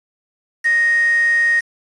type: tone with quantisation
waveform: sine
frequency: 1864.7 Hz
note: A#6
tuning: in tune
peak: -12 dBFS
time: 0.64-1.61 s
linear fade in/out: 20 ms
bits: 5
effects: resampled to 22050 Hz